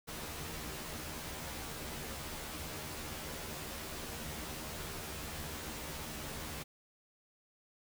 pink noise with comb filter, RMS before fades -43 dBFS, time 0.07-6.64 s, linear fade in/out 20 ms, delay 13 ms, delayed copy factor +0.85, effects none

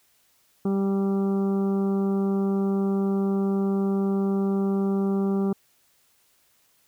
harmonic tone with a mistuned harmonic, 196 Hz, G3, in tune, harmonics 1 / 2 / 3 / 4 / 5 / 6 / 7, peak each -22 / -27 / -42 / -39 / -47 / -43 / -49 dBFS, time 0.65-5.53 s, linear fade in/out 5 ms, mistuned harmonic 5, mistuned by -18 cents, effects white hiss -64 dBFS RMS until 6.87 s

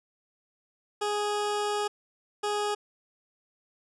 20% pulse tone bursts at uneven times, 415.2 Hz, G#4, in tune, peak -22 dBFS, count 2, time 1.01-1.88 / 2.43-2.75 s, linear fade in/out 10 ms, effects resampled to 24000 Hz

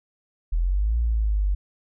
sine exponential two-way sweep, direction up then down, 39.52 to 58.7 to 47.56 Hz, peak -19 dBFS, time 0.52-1.55 s, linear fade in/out 10 ms, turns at 0.98 s, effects none

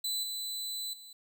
sawtooth tone with level steps, 4000 Hz, B7, 21 cents sharp, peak -28 / -32 / -45 dBFS, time 0.04-1.13 s, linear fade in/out 5 ms, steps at 0.23 / 0.93 s, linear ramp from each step 5 ms, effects 11-bit

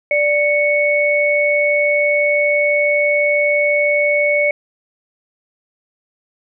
sine tone pair together, 587.2 / 2217 Hz, D5 / C#7, 0 / 0 cents, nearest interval octave + major seventh, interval 2300 cents, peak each -15 dBFS, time 0.11-4.51 s, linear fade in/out 2 ms, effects none

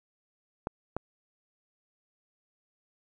clicks, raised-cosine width 1 ms, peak -17 dBFS, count 2, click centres 0.671 / 0.966 s, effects none

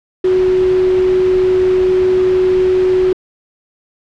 sine tone in noise, 370.5 Hz, F#4, 2 cents sharp, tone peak -9 dBFS, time 0.24-3.13 s, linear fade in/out 5 ms, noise pink, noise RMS -27 dBFS, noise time 0.24-3.13 s, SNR +15 dB, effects low-pass 3000 Hz 12 dB/octave

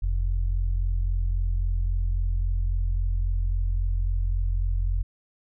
sine tone pair together, 43.61 / 87.31 Hz, F1 / F2, -2 / 0 cents, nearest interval octave, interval 1202 cents, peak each -22 / -30 dBFS, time 0.02-5.03 s, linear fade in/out 10 ms, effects none

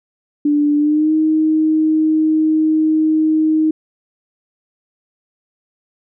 sine tone with pitch glide, 293.7 to 313 Hz, D4 to D#4, 0 to +10 cents, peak -11 dBFS, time 0.45-3.71 s, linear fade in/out 5 ms, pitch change +110 cents, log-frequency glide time 0.77-1.13 s, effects none

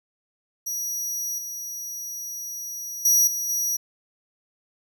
sawtooth tone with level steps, 5790 Hz, F#8, 38 cents flat, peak -24 / -29 / -13 / -23 / -20 dBFS, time 0.66-3.77 s, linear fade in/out 10 ms, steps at 1.38 / 3.05 / 3.27 / 3.49 s, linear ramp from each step 5 ms, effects none

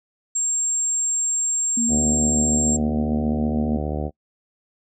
sine tone, 7459 Hz, A#8, in tune, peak -19 dBFS, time 0.35-2.77 s, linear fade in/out 10 ms
sine tone with vibrato, 231.7 Hz, A#3, 10 cents flat, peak -21 dBFS, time 1.77-3.77 s, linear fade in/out 5 ms, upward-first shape square, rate 9.1 Hz, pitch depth 10 cents each way
harmonic tone, 75 Hz, D2, 37 cents sharp, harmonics 1 / 2 / 3 / 4 / 5 / 6 / 7 / 8 / 9 / 10, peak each -27 / -30 / -32 / -33 / -34 / -35 / -35 / -36 / -37 / -37 dBFS, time 1.88-4.11 s, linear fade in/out 50 ms
effects noise-tail reverb RT60 0.1 s tail -25 dB re dry

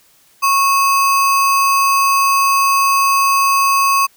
sine tone with sample-and-hold, 1100 Hz, C#6, 14 cents flat, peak -10 dBFS, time 0.42-4.07 s, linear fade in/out 20 ms, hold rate 3675 Hz, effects white hiss -52 dBFS RMS until 4.16 s

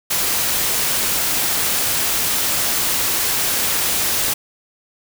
white noise, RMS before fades -19 dBFS, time 0.1-4.34 s, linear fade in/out 10 ms, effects none

